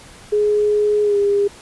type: tone with pitch glide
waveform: sine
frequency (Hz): 418.3 to 404.5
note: G#4 to G#4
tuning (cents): +12 to -46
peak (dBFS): -13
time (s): 0.32-1.48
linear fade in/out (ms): 10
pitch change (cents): -58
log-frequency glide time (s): 1.03-1.17
effects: pink hiss -42 dBFS RMS until 1.61 s + resampled to 24000 Hz